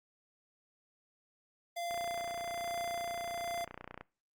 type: tone with tremolo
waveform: square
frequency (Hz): 689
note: F5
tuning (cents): -24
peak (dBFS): -36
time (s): 1.76-3.65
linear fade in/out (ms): 10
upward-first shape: sine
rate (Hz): 1.2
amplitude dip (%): 25
type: click train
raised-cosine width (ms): 0.5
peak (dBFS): -29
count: 64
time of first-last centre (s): 1.91-4.01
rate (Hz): 30
effects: noise-tail reverb RT60 0.4 s tail -25 dB re dry + Opus 32 kbps